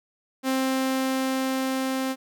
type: tone with level ramp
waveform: sawtooth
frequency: 263.4 Hz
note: C4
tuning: 12 cents sharp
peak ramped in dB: -18 to -21 dBFS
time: 0.43-2.16 s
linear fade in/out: 50 ms
effects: none